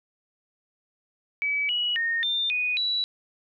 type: tone with pitch steps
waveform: sine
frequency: 2288 / 2921 / 1844 / 3599 / 2480 / 3931 Hz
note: D7 / F#7 / A#6 / A7 / D#7 / B7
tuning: -46 / -23 / -19 / +38 / -6 / -9 cents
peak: -23 dBFS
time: 1.42-3.04 s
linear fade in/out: 0 ms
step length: 270 ms
effects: none